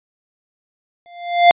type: tone with exponential growth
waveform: square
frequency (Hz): 697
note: F5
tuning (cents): -4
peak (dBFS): -4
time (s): 1.06-1.51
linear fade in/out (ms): 0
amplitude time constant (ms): 97
effects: resampled to 8000 Hz